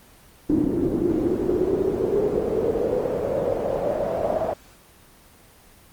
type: noise with band-pass filter sweep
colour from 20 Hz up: brown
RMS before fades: -23 dBFS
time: 0.49-4.54 s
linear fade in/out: 10 ms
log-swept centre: 300 to 650 Hz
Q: 6.4
effects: pink hiss -51 dBFS RMS until 5.92 s + Opus 24 kbps